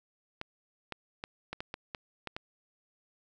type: clicks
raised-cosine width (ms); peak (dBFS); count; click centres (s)
0.3; -21; 9; 0.414 / 0.923 / 1.239 / 1.53 / 1.605 / 1.741 / 1.948 / 2.273 / 2.365
effects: none